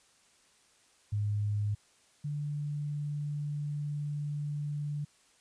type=tone pair in turn; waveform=sine; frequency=103.83 / 146.84 Hz; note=G#2 / D3; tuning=0 / 0 cents; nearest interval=tritone; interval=600 cents; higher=second; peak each=-28 / -32 dBFS; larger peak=first; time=1.12-1.75 / 2.24-5.05 s; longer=second; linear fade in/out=10 ms; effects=white hiss -65 dBFS RMS until 5.4 s + resampled to 22050 Hz